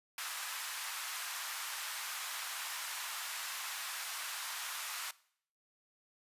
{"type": "high-pass noise", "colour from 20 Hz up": "pink", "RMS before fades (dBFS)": -41, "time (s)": [0.18, 5.11], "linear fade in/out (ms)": 2, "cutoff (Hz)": 990, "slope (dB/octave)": 24, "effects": ["noise-tail reverb RT60 0.6 s tail -20 dB re dry", "resampled to 32000 Hz"]}